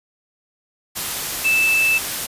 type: tone in noise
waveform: sine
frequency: 2637 Hz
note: E7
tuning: in tune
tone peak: -14 dBFS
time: 1.44-1.99 s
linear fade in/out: 20 ms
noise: white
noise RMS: -25 dBFS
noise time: 0.95-2.27 s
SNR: +8 dB
effects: resampled to 32000 Hz